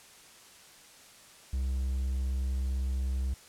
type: tone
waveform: triangle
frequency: 65.41 Hz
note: C2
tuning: in tune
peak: -26 dBFS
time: 1.53-3.34 s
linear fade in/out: 5 ms
effects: white hiss -54 dBFS RMS until 3.48 s + low-pass 10000 Hz 12 dB/octave